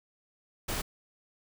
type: noise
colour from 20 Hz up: pink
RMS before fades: -33 dBFS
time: 0.68-0.82 s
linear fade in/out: 10 ms
effects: none